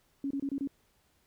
sine tone bursts, 277.2 Hz, C#4, in tune, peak -30 dBFS, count 5, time 0.24-0.674 s, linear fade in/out 2 ms, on 66 ms, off 26 ms, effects pink hiss -70 dBFS RMS until 1.26 s

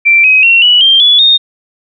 sine tone with pitch steps, 2349 / 2532 / 2730 / 2943 / 3172 / 3419 / 3686 Hz, D7 / D#7 / F7 / F#7 / G7 / G#7 / A#7, 0 / +30 / -40 / -10 / +20 / +50 / -20 cents, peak -3 dBFS, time 0.05-1.38 s, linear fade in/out 20 ms, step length 190 ms, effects none

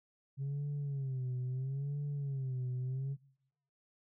sine tone with vibrato, 135 Hz, C#3, 45 cents flat, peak -32 dBFS, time 0.37-3.17 s, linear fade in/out 50 ms, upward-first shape sine, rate 0.75 Hz, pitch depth 120 cents each way, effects noise-tail reverb RT60 1.0 s tail -26 dB re dry + tanh soft clip ceiling -33 dBFS

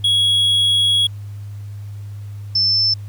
triangle / sine tone pair in turn, 3330 / 5299 Hz, G#7 / E8, +4 / +8 cents, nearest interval minor sixth, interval 804 cents, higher second, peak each -11 / -13 dBFS, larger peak first, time 0.04-1.07 / 2.55-2.94 s, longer first, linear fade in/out 5 ms, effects added 102 Hz sine -28 dBFS peak until 3.08 s + pink hiss -52 dBFS RMS until 3.08 s

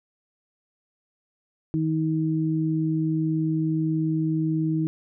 sine tone pair together, 158.4 / 316.8 Hz, D#3 / D#4, +31 / +31 cents, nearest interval octave, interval 1200 cents, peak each -24 dBFS, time 1.74-4.87 s, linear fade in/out 0 ms, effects none

